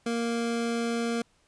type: tone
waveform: 25% pulse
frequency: 233.1 Hz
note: A#3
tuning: in tune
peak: -23 dBFS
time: 0.06-1.22 s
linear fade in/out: 5 ms
effects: pink hiss -66 dBFS RMS until 1.47 s + resampled to 22050 Hz